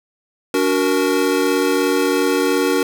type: chord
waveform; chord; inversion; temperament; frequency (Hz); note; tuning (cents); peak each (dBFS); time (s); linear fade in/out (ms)
square; D augmented; none; equal with one note detuned; 287.1 / 370 / 466.2; D4 / F#4 / A#4; -39 / 0 / 0; -20; 0.54-2.83; 2
effects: none